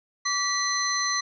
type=tone cluster; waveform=sine; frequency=1152 / 1953 / 4111 / 6070 Hz; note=D6 / B6 / C8 / F#8; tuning=-34 / -20 / -31 / +43 cents; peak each=-29 dBFS; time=0.25-1.21 s; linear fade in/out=10 ms; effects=none